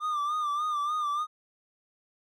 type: tone with vibrato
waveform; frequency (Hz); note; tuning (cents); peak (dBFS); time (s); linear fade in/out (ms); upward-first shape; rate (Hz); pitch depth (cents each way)
triangle; 1198; D6; +34; -25; 0-1.27; 50; sine; 3.4; 61
effects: none